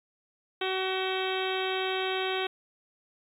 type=harmonic tone with a mistuned harmonic; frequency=377.2 Hz; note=F#4; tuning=33 cents sharp; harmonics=1 / 2 / 3 / 4 / 5 / 6 / 7 / 8 / 9 / 10; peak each=-31 / -35 / -39 / -38 / -41 / -40 / -38 / -38 / -42 / -40 dBFS; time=0.61-2.47 s; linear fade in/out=5 ms; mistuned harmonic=8; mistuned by=+77 cents; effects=10-bit